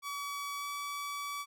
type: tone with pitch glide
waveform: sawtooth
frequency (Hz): 1139 to 1145.6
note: C#6 to D6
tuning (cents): +47 to -43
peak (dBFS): -33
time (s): 0.02-1.46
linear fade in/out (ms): 50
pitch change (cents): +10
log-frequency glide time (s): 0.57-0.66
effects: none